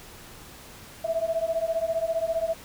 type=beating tone pair; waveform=sine; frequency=650 / 665 Hz; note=E5 / E5; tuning=-24 / +15 cents; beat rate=15 Hz; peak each=-27 / -27 dBFS; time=1.04-2.54 s; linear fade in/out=10 ms; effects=pink hiss -46 dBFS RMS until 2.64 s